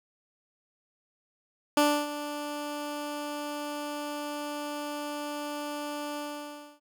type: tone with ADSR envelope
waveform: 15% pulse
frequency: 293.7 Hz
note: D4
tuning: in tune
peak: -13 dBFS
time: 1.77-6.8 s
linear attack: 4 ms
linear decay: 290 ms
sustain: -14 dB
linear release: 630 ms
effects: none